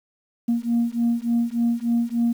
sine beating tone pair, 233.1 / 236.5 Hz, A#3 / A#3, 0 / +25 cents, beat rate 3.4 Hz, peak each -21 dBFS, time 0.48-2.33 s, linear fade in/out 10 ms, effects tanh soft clip ceiling -14 dBFS + 8-bit

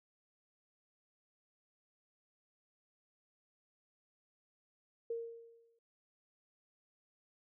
sine tone with exponential decay, 462.4 Hz, A#4, 14 cents flat, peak -34 dBFS, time 5.1-5.79 s, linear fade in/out 5 ms, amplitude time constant 150 ms, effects noise-tail reverb RT60 0.9 s tail -24 dB re dry

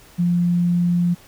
sine tone, 174.61 Hz, F3, in tune, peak -15 dBFS, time 0.18-1.15 s, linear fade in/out 20 ms, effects pink hiss -48 dBFS RMS until 1.27 s

